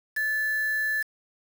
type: tone with quantisation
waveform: sine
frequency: 1740 Hz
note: A6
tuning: 20 cents flat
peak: -24 dBFS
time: 0.16-1.03 s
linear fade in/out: 10 ms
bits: 6
effects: none